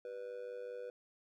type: tone with amplitude modulation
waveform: triangle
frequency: 491.3 Hz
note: B4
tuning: 9 cents flat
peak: -37 dBFS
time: 0.05-0.9 s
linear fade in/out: 2 ms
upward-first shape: sine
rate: 105 Hz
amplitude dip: 75%
effects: none